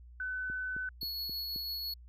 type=tone; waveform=sine; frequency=1509 Hz; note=F#6; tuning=34 cents sharp; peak=-34 dBFS; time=0.2-0.89 s; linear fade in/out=2 ms
type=click train; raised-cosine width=3 ms; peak=-34 dBFS; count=5; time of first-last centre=0.5-1.561 s; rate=3.77 Hz
type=tone with tremolo; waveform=square; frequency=4365 Hz; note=C#8; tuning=28 cents flat; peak=-35 dBFS; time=1.01-1.94 s; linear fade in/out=5 ms; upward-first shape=triangle; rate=6 Hz; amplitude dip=25%
effects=added 60 Hz sine -50 dBFS peak until 2.08 s